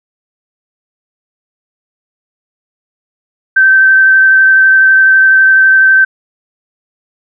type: tone with vibrato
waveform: sine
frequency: 1550 Hz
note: G6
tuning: 20 cents flat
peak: -3 dBFS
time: 3.56-6.05 s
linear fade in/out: 10 ms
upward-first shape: sine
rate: 12 Hz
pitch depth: 11 cents each way
effects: none